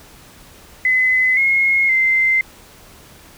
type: tone with pitch steps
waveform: sine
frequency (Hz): 2028 / 2158 / 2078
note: B6 / C#7 / C7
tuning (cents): +45 / -47 / -12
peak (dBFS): -12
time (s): 0.85-2.41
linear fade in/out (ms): 2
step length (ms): 520
effects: pink hiss -44 dBFS RMS until 3.37 s